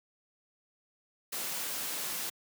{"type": "noise", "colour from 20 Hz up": "white", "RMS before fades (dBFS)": -36, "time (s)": [1.32, 2.3], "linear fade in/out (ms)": 10, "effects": ["high-pass 150 Hz 12 dB/octave"]}